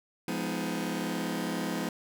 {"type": "chord", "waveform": "sawtooth", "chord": "F half-diminished seventh", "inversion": "none", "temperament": "just", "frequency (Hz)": [174.61, 209.5, 251.4, 314.3], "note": ["F3", "Ab3", "Cb4", "Eb4"], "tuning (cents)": [0, 15, 31, 18], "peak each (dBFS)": -32, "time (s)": [0.28, 1.89], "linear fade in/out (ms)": 2, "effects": []}